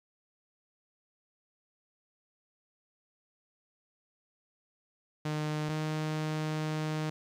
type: tone pair in turn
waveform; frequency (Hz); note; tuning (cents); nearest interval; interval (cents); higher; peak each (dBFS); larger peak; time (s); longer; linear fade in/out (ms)
sawtooth; 152.4 / 154.97; D#3 / D#3; -36 / -7; unison; 29; second; -27; neither; 5.25-5.69 / 5.69-7.1; second; 5
effects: low-pass 7000 Hz 12 dB/octave + 11-bit